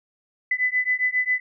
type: beating tone pair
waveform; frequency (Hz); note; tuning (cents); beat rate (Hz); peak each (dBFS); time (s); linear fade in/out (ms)
sine; 2000 / 2007.4; B6 / B6; +21 / +28; 7.4; -23; 0.51-1.4; 5
effects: none